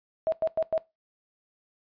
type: tone bursts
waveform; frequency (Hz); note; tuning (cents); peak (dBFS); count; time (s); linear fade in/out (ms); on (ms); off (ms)
sine; 642; E5; -46; -22; 4; 0.27-0.778; 0; 52; 100
effects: noise-tail reverb RT60 0.2 s tail -19 dB re dry + resampled to 11025 Hz